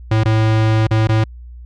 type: tone with dropouts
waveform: square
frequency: 110 Hz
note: A2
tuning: in tune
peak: -12 dBFS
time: 0.11-1.24 s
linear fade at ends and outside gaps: 5 ms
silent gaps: 0.236-0.255 / 0.87-0.909 / 1.073-1.09 s
effects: added 60 Hz sine -32 dBFS peak until 1.65 s + low-pass 4000 Hz 12 dB/octave